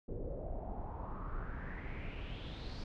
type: noise with low-pass filter sweep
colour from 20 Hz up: brown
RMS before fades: -42 dBFS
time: 0.08-2.84 s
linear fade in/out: 5 ms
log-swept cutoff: 440 to 4800 Hz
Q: 5
effects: none

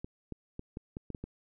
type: clicks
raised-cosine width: 3 ms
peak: -26 dBFS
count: 8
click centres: 0.045 / 0.323 / 0.594 / 0.771 / 0.969 / 1.103 / 1.148 / 1.24 s
effects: none

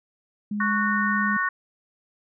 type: tone with pitch glide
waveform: sine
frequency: 207.7 to 206.1 Hz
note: G#3 to G#3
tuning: 0 to -13 cents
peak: -25 dBFS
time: 0.51-1.37 s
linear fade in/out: 5 ms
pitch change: -13 cents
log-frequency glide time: 0.87-1 s
type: chord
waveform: sine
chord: F# major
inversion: second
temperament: equal with one note detuned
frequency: 1108.7 / 1480 / 1833.7 Hz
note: C#6 / F#6 / A#6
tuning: 0 / 0 / -29 cents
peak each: -26 dBFS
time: 0.6-1.49 s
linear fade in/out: 5 ms
effects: none

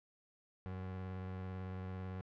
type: tone with vibrato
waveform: 30% pulse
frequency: 93.3 Hz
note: F#2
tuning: 15 cents sharp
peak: -39 dBFS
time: 0.66-2.21 s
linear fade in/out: 0 ms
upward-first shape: sine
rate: 18 Hz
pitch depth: 19 cents each way
effects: low-pass 2000 Hz 12 dB/octave

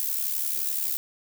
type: noise with amplitude modulation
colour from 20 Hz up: violet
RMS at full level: -25 dBFS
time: 0-0.97 s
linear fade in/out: 0 ms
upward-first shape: sine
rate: 71.6 Hz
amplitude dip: 65%
effects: none

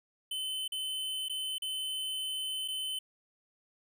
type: tone with dropouts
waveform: square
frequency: 3049 Hz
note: G7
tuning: 49 cents flat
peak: -34 dBFS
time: 0.31-2.99 s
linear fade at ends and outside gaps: 5 ms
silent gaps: 0.679-0.72 / 1.285-1.296 / 1.583-1.62 / 2.679-2.683 s
effects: none

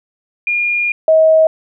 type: tone pair in turn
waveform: sine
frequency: 2420 / 636.4 Hz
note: D#7 / D#5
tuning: -49 / +39 cents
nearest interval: octave + major seventh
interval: 2312 cents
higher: first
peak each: -13 / -6 dBFS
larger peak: second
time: 0.47-0.92 / 1.08-1.47 s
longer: first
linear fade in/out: 2 ms
effects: none

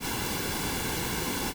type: noise with comb filter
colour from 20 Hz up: pink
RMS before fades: -31 dBFS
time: 0-1.54 s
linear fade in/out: 50 ms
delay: 1.6 ms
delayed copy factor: -0.6
effects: none

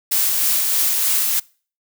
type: noise with tremolo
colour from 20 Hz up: blue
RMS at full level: -17 dBFS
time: 0.11-1.4 s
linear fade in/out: 10 ms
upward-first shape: sine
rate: 3.2 Hz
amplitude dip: 25%
effects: noise-tail reverb RT60 0.4 s tail -24 dB re dry

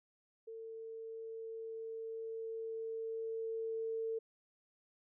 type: tone with level ramp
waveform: sine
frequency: 449.5 Hz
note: A4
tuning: 37 cents sharp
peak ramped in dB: -45 to -35 dBFS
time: 0.47-4.19 s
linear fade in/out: 10 ms
effects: none

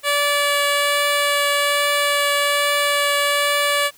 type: tone with vibrato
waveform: 10% pulse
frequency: 576 Hz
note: D5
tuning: 34 cents flat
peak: -8 dBFS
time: 0.03-3.91 s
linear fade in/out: 50 ms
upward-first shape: triangle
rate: 1.2 Hz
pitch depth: 8 cents each way
effects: white hiss -50 dBFS RMS until 3.97 s

